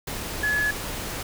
sine tone in noise, 1700 Hz, G#6, 40 cents sharp, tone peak -21 dBFS, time 0.43-0.71 s, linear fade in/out 5 ms, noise pink, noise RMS -32 dBFS, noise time 0.07-1.23 s, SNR +8 dB, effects none

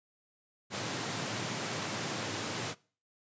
pink high-pass noise, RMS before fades -36 dBFS, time 0.7-2.75 s, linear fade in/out 50 ms, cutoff 100 Hz, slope 96 dB/octave, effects noise-tail reverb RT60 0.4 s tail -22 dB re dry + resampled to 16000 Hz

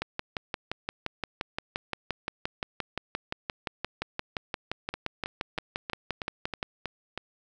two click trains, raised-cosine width 0.3 ms, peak -17 / -14 dBFS, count 8 / 39, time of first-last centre 4.94-7.176 / 0.02-6.629 s, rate 3.13 / 5.75 Hz, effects none

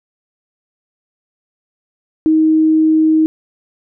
sine tone, 315.1 Hz, D#4, 22 cents sharp, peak -8 dBFS, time 2.26-3.26 s, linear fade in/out 0 ms, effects none

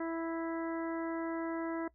harmonic tone, 329.6 Hz, E4, in tune, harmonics 1 / 2 / 3 / 4 / 5 / 6, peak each -35 / -41 / -45 / -47 / -49 / -51 dBFS, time 0-1.88 s, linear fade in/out 5 ms, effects noise-tail reverb RT60 0.1 s tail -20 dB re dry + added 60 Hz sine -66 dBFS peak until 1.94 s

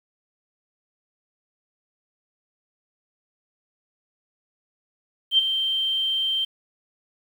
sine tone with ADSR envelope, 3138 Hz, G7, 1 cent sharp, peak -12 dBFS, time 5.31-6.45 s, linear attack 73 ms, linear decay 17 ms, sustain -9 dB, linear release 8 ms, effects 8-bit

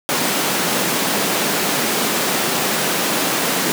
pink high-pass noise, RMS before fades -19 dBFS, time 0.09-3.72 s, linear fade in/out 0 ms, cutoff 180 Hz, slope 24 dB/octave, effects none

